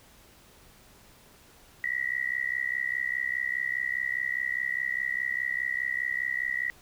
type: tone with amplitude modulation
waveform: sine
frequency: 1935 Hz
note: B6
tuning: 36 cents flat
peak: -23 dBFS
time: 1.84-6.7 s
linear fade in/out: 0 ms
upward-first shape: sine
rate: 64.9 Hz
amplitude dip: 100%
effects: pink hiss -56 dBFS RMS until 6.81 s